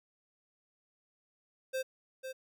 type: tone with echo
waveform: square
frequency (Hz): 523.3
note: C5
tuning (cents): 0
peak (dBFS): -33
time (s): 1.73-1.83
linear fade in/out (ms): 20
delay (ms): 500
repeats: 1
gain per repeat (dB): -7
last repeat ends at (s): 2.33
effects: none